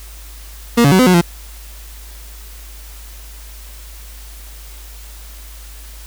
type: tone with pitch steps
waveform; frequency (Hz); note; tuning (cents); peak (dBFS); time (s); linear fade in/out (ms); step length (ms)
30% pulse; 235.9 / 141.3 / 187.3 / 254.5 / 182.3 / 171.9; A#3 / C#3 / F#3 / C4 / F#3 / F3; +21 / +34 / +21 / -48 / -25 / -27; -5; 0.77-1.214; 10; 74
effects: added 52 Hz sine -33 dBFS peak until 6.06 s + white hiss -40 dBFS RMS until 6.06 s